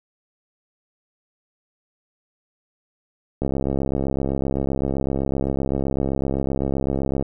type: click train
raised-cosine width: 2 ms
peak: -10 dBFS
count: 259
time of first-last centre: 3.42-7.225 s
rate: 67.8 Hz
effects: none